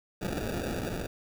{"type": "noise with sample-and-hold", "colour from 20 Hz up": "white", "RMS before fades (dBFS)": -33, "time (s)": [0.21, 1.07], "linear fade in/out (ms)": 10, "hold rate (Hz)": 1050, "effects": []}